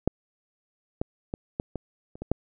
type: clicks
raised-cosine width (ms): 2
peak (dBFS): -8 / -13 / -17 / -14 / -18 / -30 / -21 / -9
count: 8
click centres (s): 0.076 / 1.015 / 1.339 / 1.599 / 1.757 / 2.155 / 2.22 / 2.316
effects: none